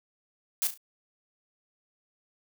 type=noise with echo; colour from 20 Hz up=blue; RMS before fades=-27 dBFS; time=0.62-0.67 s; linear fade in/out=0 ms; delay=35 ms; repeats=3; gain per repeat=-9 dB; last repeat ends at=0.775 s; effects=none